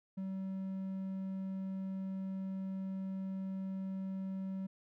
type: tone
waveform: triangle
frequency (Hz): 191.1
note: G3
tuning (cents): -44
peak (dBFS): -35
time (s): 0.17-4.67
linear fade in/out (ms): 10
effects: none